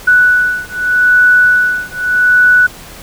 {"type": "beating tone pair", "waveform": "sine", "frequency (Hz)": [1480, 1480.82], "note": ["F#6", "F#6"], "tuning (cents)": [0, 1], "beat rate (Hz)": 0.82, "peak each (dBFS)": -10, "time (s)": [0.07, 2.67], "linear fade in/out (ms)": 10, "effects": ["pink hiss -33 dBFS RMS until 3.02 s"]}